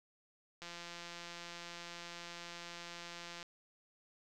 click train, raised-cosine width 0.2 ms, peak -30 dBFS, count 484, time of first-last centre 0.62-3.428 s, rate 172 Hz, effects none

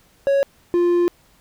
triangle tone pair in turn, 554.4 / 349.3 Hz, C#5 / F4, 0 / 0 cents, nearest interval minor sixth, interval 800 cents, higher first, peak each -12 dBFS, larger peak neither, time 0.27-0.43 / 0.74-1.08 s, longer second, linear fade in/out 0 ms, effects pink hiss -56 dBFS RMS until 1.4 s

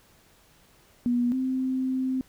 sine tone pair in turn, 242.5 / 260.1 Hz, B3 / C4, -31 / -10 cents, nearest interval minor second, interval 121 cents, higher second, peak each -21 / -24 dBFS, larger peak first, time 1.06-1.32 / 1.32-2.21 s, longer second, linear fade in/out 0 ms, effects pink hiss -59 dBFS RMS until 2.28 s

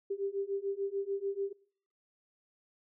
sine beating tone pair, 392 / 398.8 Hz, G4 / G4, 0 / +30 cents, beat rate 6.8 Hz, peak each -36 / -35 dBFS, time 0.1-1.53 s, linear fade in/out 10 ms, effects noise-tail reverb RT60 0.6 s tail -24 dB re dry

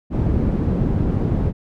white low-pass noise, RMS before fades -19 dBFS, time 0.1-1.53 s, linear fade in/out 50 ms, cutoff 190 Hz, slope 12 dB/octave, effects none

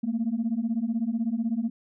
sine beating tone pair, 219.6 / 235.6 Hz, A3 / A#3, -3 / +19 cents, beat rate 16 Hz, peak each -27 / -26 dBFS, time 0.03-1.7 s, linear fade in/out 10 ms, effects tanh soft clip ceiling -19 dBFS

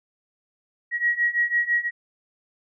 sine beating tone pair, 1902 / 1908 Hz, A#6 / A#6, +34 / +40 cents, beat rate 6 Hz, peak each -24 / -22 dBFS, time 0.91-1.91 s, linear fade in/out 50 ms, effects none

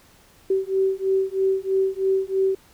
sine beating tone pair, 382.5 / 385.6 Hz, G4 / G4, -42 / -28 cents, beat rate 3.1 Hz, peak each -22 dBFS, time 0.5-2.55 s, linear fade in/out 5 ms, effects pink hiss -54 dBFS RMS until 2.73 s

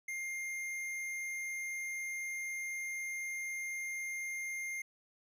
sine tone with hard clipping, 2114 Hz, C7, 17 cents sharp, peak -39 dBFS, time 0.08-4.82 s, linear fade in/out 5 ms, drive 11 dB, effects none

